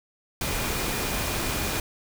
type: tone in noise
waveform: sine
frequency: 2430 Hz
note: D#7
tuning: 42 cents flat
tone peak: -39 dBFS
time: 0.41-1.8 s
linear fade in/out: 2 ms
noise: pink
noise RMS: -28 dBFS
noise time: 0.41-1.8 s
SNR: -14 dB
effects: none